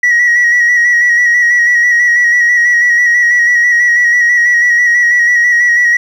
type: tone with vibrato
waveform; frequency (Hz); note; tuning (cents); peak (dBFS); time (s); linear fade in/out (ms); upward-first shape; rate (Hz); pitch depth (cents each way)
sine; 1920; B6; -49; -4; 0.03-5.97; 5; square; 6.1; 27
effects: tanh soft clip ceiling -4 dBFS + 7-bit